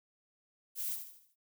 violet noise with echo, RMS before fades -37 dBFS, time 0.75-0.98 s, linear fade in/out 50 ms, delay 76 ms, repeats 5, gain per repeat -7 dB, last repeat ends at 1.36 s, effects none

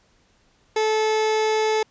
30% pulse tone, 434.8 Hz, A4, 21 cents flat, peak -16 dBFS, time 0.76-1.83 s, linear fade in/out 5 ms, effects pink hiss -61 dBFS RMS until 1.9 s + resampled to 16000 Hz

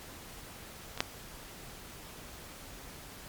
clicks, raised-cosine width 0.2 ms, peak -22 / -9 dBFS, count 2, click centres 0.976 / 1.005 s, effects pink hiss -48 dBFS RMS until 3.28 s + MP3 96 kbps

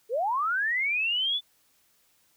sine linear sweep, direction up, 416.2 to 3520 Hz, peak -24 dBFS, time 0.09-1.41 s, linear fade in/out 50 ms, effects white hiss -66 dBFS RMS until 2.36 s

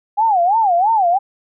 sine tone with vibrato, 790 Hz, G5, 13 cents sharp, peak -11 dBFS, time 0.17-1.19 s, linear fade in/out 20 ms, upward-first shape sine, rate 3 Hz, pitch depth 250 cents each way, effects none

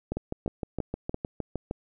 two click trains, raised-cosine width 2 ms, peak -17 / -16 dBFS, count 11 / 4, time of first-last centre 0.17-1.711 / 0.12-1.144 s, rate 6.49 / 2.93 Hz, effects none

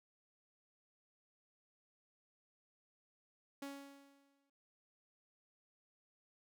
sawtooth tone with exponential decay, 278.7 Hz, C#4, 9 cents sharp, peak -39 dBFS, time 3.62-4.5 s, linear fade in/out 5 ms, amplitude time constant 190 ms, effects none

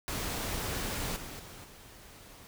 pink noise with level steps, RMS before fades -35 / -43 / -48 / -52 dBFS, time 0.08-2.47 s, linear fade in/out 0 ms, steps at 1.16 / 1.39 / 1.64 s, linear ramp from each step 5 ms, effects none

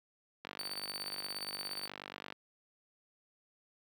click train, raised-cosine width 0.3 ms, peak -26 dBFS, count 93, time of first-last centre 0.45-2.324 s, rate 49.1 Hz
40% pulse tone with tremolo, 4560 Hz, C#8, 48 cents sharp, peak -35 dBFS, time 0.59-1.88 s, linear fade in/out 0 ms, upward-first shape triangle, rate 17 Hz, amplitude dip 85%
effects high-pass 150 Hz 12 dB/octave + 11-bit

